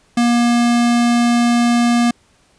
square tone, 238 Hz, A#3, 36 cents sharp, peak -12 dBFS, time 0.17-2.11 s, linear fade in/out 5 ms, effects pink hiss -55 dBFS RMS until 2.58 s + resampled to 22050 Hz

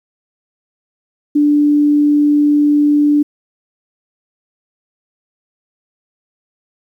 sine tone, 293.7 Hz, D4, in tune, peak -8 dBFS, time 1.35-3.23 s, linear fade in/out 10 ms, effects 8-bit

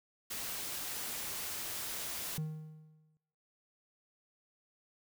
white noise, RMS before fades -40 dBFS, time 0.3-2.38 s, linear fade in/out 10 ms
triangle tone with exponential decay, 155.56 Hz, D#3, in tune, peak -30 dBFS, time 2.38-3.17 s, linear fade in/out 0 ms, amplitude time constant 170 ms
effects noise-tail reverb RT60 1.0 s tail -24 dB re dry

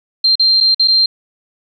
sine tone with dropouts, 4166 Hz, C8, 8 cents flat, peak -8 dBFS, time 0.24-1.06 s, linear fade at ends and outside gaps 5 ms, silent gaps 0.355-0.395 / 0.604-0.608 / 0.746-0.795 / 0.876-0.881 s, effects none

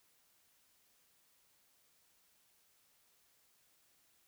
silence, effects white hiss -72 dBFS RMS until 4.27 s

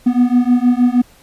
triangle beating tone pair, 242.7 / 249.1 Hz, B3 / B3, -30 / +15 cents, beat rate 6.4 Hz, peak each -11 dBFS, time 0.06-1.02 s, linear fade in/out 10 ms, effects pink hiss -48 dBFS RMS until 1.22 s + resampled to 32000 Hz

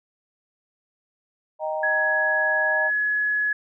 sine chord, Eb major, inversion none, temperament equal, 622.3 / 784 / 932.3 Hz, Eb5 / G5 / Bb5, 0 / 0 / 0 cents, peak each -26 / -31 / -31 dBFS, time 1.59-2.91 s, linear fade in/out 50 ms
sine tone with pitch glide, 1674 to 1691.5 Hz, G#6 to G#6, +13 to +31 cents, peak -20 dBFS, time 1.83-3.53 s, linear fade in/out 5 ms, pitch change +18 cents, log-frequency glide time 2.69-2.86 s
effects none

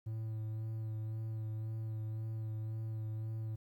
triangle tone with vibrato, 110 Hz, A2, in tune, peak -35 dBFS, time 0.06-3.56 s, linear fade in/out 10 ms, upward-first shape sine, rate 1.9 Hz, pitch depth 17 cents each way, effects 12-bit

